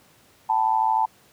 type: tone with amplitude modulation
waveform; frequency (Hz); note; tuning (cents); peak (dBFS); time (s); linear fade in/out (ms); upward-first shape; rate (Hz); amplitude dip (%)
sine; 880; A5; 0; -14; 0.49-1.06; 10; sine; 113; 90
effects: pink hiss -56 dBFS RMS until 1.32 s + high-pass 100 Hz 12 dB/octave